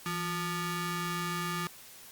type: ring-modulated tone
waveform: sawtooth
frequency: 523.3 Hz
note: C5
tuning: in tune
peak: -25 dBFS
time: 0.06-1.67 s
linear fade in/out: 0 ms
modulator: 691 Hz
effects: white hiss -51 dBFS RMS until 2.11 s + Opus 48 kbps